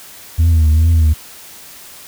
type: tone with vibrato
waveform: sine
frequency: 80 Hz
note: D#2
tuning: 49 cents sharp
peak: -5 dBFS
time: 0.38-1.14 s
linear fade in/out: 20 ms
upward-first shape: triangle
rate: 2.4 Hz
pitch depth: 87 cents each way
effects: tanh soft clip ceiling -7 dBFS + white hiss -37 dBFS RMS until 2.07 s